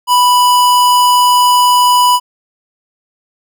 square tone, 987.8 Hz, B5, in tune, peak -7 dBFS, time 0.07-2.2 s, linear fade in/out 50 ms, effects none

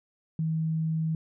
sine tone, 160 Hz, D#3, 49 cents sharp, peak -25 dBFS, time 0.39-1.15 s, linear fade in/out 2 ms, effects none

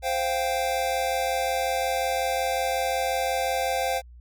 square chord, C suspended fourth, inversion none, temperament equal, 523.3 / 698.5 / 784 Hz, C5 / F5 / G5, 0 / 0 / 0 cents, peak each -29 dBFS, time 0.02-4.02 s, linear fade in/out 50 ms, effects added 60 Hz sine -44 dBFS peak until 4.2 s

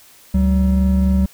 triangle tone pair together, 71.33 / 190 Hz, D2 / F#3, -50 / +46 cents, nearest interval octave + perfect fourth, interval 1696 cents, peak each -13 dBFS, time 0.34-1.26 s, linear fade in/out 5 ms, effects white hiss -47 dBFS RMS until 1.33 s

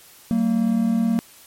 triangle tone pair together, 190.64 / 229.3 Hz, G3 / A#3, -48 / -28 cents, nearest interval minor third, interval 320 cents, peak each -21 / -16 dBFS, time 0.31-1.19 s, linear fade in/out 0 ms, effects white hiss -48 dBFS RMS until 1.46 s + MP3 64 kbps

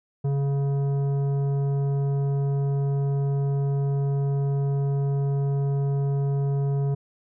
sine tone with tanh clipping, 139.6 Hz, C#3, 13 cents sharp, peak -23 dBFS, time 0.24-6.95 s, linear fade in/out 10 ms, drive 11 dB, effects none

